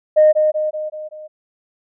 sine tone with echo, 615 Hz, D#5, 20 cents flat, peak -6 dBFS, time 0.16-0.33 s, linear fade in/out 20 ms, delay 190 ms, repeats 5, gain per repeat -5 dB, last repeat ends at 1.28 s, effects tanh soft clip ceiling -3 dBFS

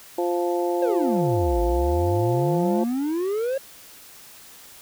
harmonic tone, 174.61 Hz, F3, in tune, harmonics 2 / 3 / 4 / 5, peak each -23 / -27 / -29 / -31 dBFS, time 0.18-2.84 s, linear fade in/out 5 ms
triangle exponential two-way sweep, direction down then up, 554 to 51.91 to 554 Hz, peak -20 dBFS, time 0.82-3.58 s, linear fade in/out 5 ms, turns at 1.6 s
effects white hiss -46 dBFS RMS until 4.81 s

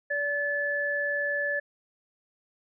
sine tone pair together, 576.5 / 1731 Hz, D5 / A6, -32 / -29 cents, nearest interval octave + perfect fifth, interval 1903 cents, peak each -31 / -27 dBFS, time 0.1-1.6 s, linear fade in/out 10 ms, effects none

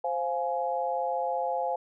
sine chord, F minor, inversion second, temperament just, 523.8 / 698.5 / 838.1 Hz, C5 / F5 / Ab5, +2 / 0 / +16 cents, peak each -31 dBFS, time 0.04-1.76 s, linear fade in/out 5 ms, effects none

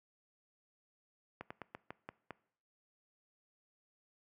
slowing click train, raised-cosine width 0.5 ms, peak -28 dBFS, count 7, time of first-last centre 1.41-2.307 s, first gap 95 ms, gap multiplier 1.18, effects noise-tail reverb RT60 0.6 s tail -21 dB re dry + high-pass 100 Hz 12 dB/octave

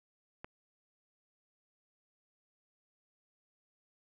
click, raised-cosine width 0.5 ms, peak -28 dBFS, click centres 0.445 s, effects none

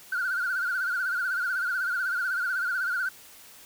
sine tone with vibrato, 1467 Hz, F#6, 15 cents flat, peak -24 dBFS, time 0.12-3.09 s, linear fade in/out 5 ms, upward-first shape sine, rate 16 Hz, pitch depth 94 cents each way, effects tanh soft clip ceiling -22 dBFS + white hiss -50 dBFS RMS until 3.65 s

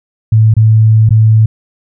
sine tone with dropouts, 110 Hz, A2, in tune, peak -3 dBFS, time 0.32-1.46 s, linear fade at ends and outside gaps 5 ms, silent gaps 0.54-0.566 / 1.092-1.106 s, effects none

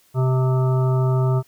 harmonic tone with a mistuned harmonic, 129.5 Hz, C3, 17 cents flat, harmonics 1 / 3 / 5 / 7 / 9 / 10, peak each -16 / -26 / -30 / -33 / -35 / -36 dBFS, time 0.14-1.43 s, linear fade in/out 50 ms, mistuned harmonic 9, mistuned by +23 cents, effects white hiss -58 dBFS RMS until 1.47 s

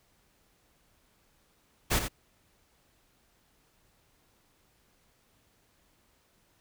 pink noise with echo, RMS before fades -26 dBFS, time 1.9-2 s, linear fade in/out 20 ms, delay 86 ms, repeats 1, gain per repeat -8 dB, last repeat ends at 2.086 s, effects pink hiss -68 dBFS RMS until 6.6 s

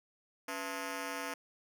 10% pulse ring-modulated tone, 388 Hz, G4, 18 cents flat, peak -26 dBFS, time 0.48-1.34 s, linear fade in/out 5 ms, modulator 109 Hz, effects none

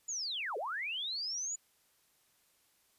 sine linear two-way sweep, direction down then up, 7040 to 392 to 7040 Hz, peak -35 dBFS, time 0.08-1.56 s, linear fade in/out 10 ms, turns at 0.57 s, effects white hiss -71 dBFS RMS until 2.98 s + resampled to 32000 Hz

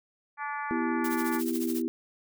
harmonic tone, 289.8 Hz, D4, 23 cents flat, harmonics 3 / 4 / 5 / 6 / 7 / 8, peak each -35 / -37 / -40 / -39 / -44 / -46 dBFS, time 0.37-1.42 s, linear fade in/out 50 ms
sine chord, E minor, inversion second, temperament equal, 246.9 / 329.6 / 392 Hz, B3 / E4 / G4, 0 / 0 / 0 cents, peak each -30 / -30 / -36 dBFS, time 0.71-1.88 s, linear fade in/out 0 ms
blue noise with tremolo, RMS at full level -36 dBFS, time 1.04-1.82 s, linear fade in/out 5 ms, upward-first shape triangle, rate 14 Hz, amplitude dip 85%
effects none

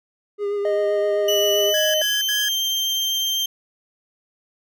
triangle tone with vibrato, 407.3 Hz, G#4, 34 cents flat, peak -19 dBFS, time 0.38-1.74 s, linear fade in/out 50 ms, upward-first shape triangle, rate 7.7 Hz, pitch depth 29 cents each way
triangle tone, 620 Hz, D#5, 6 cents flat, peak -18 dBFS, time 0.65-2.02 s, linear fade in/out 2 ms
35% pulse tone with pitch glide, 2960 to 3154 Hz, F#7 to G7, 0 to +10 cents, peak -18 dBFS, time 1.28-3.46 s, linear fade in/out 5 ms, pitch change +110 cents, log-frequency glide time 1.53-2.5 s
45% pulse tone bursts, 1671 Hz, G#6, 10 cents sharp, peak -24 dBFS, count 3, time 1.74-2.486 s, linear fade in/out 2 ms, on 200 ms, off 73 ms
effects none

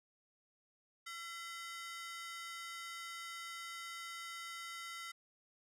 sawtooth ring-modulated tone, 1693 Hz, G#6, 33 cents sharp, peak -38 dBFS, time 1.06-5.12 s, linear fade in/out 10 ms, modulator 339 Hz, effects low-pass 11000 Hz 12 dB/octave

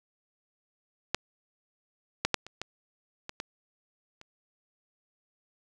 clicks, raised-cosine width 0.2 ms, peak -8 / -7 / -6 / -26 / -17 / -20 / -17 / -30 dBFS, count 8, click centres 1.146 / 2.25 / 2.343 / 2.466 / 2.616 / 3.294 / 3.401 / 4.214 s, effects none

